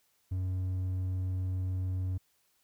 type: tone with hard clipping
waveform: sine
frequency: 92.7 Hz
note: F#2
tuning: 4 cents sharp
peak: -31 dBFS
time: 0.31-2.18 s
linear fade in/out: 10 ms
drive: 3 dB
effects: white hiss -72 dBFS RMS until 2.63 s